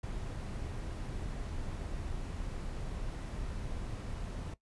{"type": "noise", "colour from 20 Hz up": "brown", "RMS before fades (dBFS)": -39, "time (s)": [0.03, 4.54], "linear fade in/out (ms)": 5, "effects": ["noise-tail reverb RT60 0.1 s tail -17 dB re dry", "resampled to 24000 Hz"]}